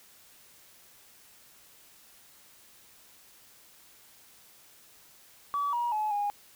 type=tone with pitch steps; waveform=sine; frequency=1144 / 954 / 854 / 820 Hz; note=D6 / A#5 / G#5 / G#5; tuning=-46 / +40 / +48 / -22 cents; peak=-26 dBFS; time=5.54-6.3 s; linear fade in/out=0 ms; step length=190 ms; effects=tanh soft clip ceiling -22 dBFS + white hiss -57 dBFS RMS until 6.55 s